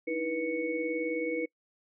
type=tone cluster; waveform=sine; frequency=304.8 / 323.8 / 486.8 / 2217 Hz; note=D#4 / E4 / B4 / C#7; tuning=-36 / -31 / -25 / 0 cents; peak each=-39 / -34 / -32 / -37 dBFS; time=0.07-1.46 s; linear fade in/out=10 ms; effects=noise-tail reverb RT60 0.1 s tail -25 dB re dry